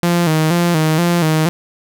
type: tone with vibrato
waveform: sawtooth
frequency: 164.81 Hz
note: E3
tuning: in tune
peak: -8 dBFS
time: 0.03-1.49 s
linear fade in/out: 0 ms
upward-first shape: square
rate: 2.1 Hz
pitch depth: 84 cents each way
effects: none